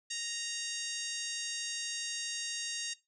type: harmonic tone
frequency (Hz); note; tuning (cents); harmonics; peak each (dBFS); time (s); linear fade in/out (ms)
932.3; A#5; 0; 2 / 3 / 4 / 5 / 6 / 7 / 8 / 9 / 10; -46 / -43 / -42 / -43 / -45 / -42 / -45 / -52 / -51; 0.1-2.94; 10
effects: noise-tail reverb RT60 0.2 s tail -18 dB re dry